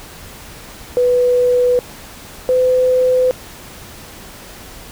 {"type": "tone pair in turn", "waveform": "sine", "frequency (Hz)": [493.9, 507.5], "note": ["B4", "B4"], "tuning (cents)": [0, 47], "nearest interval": "unison", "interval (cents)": 47, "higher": "second", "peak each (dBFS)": -10, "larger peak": "neither", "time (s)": [[0.97, 1.79], [2.49, 3.31]], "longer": "neither", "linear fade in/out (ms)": 0, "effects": ["pink hiss -36 dBFS RMS until 4.91 s"]}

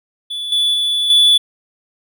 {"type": "tone with level steps", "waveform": "triangle", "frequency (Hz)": 3452, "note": "A7", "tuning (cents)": -34, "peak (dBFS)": [-20, -11, -13, -6], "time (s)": [0.3, 1.38], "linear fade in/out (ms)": 10, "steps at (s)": [0.52, 0.74, 1.1], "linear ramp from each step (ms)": 2, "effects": []}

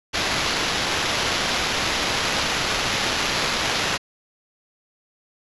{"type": "noise with sample-and-hold", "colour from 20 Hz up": "white", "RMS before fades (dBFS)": -23, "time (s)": [0.13, 3.98], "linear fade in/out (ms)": 20, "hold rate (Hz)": 8820, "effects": ["resampled to 24000 Hz"]}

